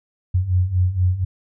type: beating tone pair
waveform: sine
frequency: 88.6 / 92.8 Hz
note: F2 / F#2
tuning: +25 / +6 cents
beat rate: 4.2 Hz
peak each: -21 / -17 dBFS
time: 0.34-1.25 s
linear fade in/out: 10 ms
effects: none